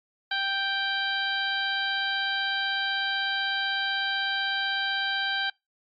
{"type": "harmonic tone", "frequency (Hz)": 784, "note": "G5", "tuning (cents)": 0, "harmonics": [1, 2, 3, 4, 5, 6], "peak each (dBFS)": [-34, -28, -40, -32, -34, -40], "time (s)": [0.31, 5.5], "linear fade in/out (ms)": 5, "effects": ["noise-tail reverb RT60 0.2 s tail -24 dB re dry", "AAC 64 kbps"]}